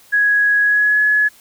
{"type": "tone with pitch glide", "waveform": "sine", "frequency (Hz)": [1666, 1697.1], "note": ["G#6", "G#6"], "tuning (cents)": [5, 37], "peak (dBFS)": -11, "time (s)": [0.12, 1.29], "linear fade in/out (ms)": 20, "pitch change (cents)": 32, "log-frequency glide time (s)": [0.62, 1], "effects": ["white hiss -48 dBFS RMS until 1.4 s"]}